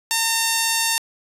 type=tone; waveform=5% pulse; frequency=909 Hz; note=A#5; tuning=44 cents flat; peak=-6 dBFS; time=0.11-0.98 s; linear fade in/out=0 ms; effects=resampled to 32000 Hz